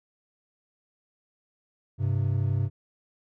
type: tone pair together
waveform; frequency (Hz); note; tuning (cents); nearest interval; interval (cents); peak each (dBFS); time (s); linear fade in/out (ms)
triangle; 100 / 131.84; G2 / C3; +35 / +14; perfect fourth; 479; -23 / -25; 1.98-2.7; 50
effects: none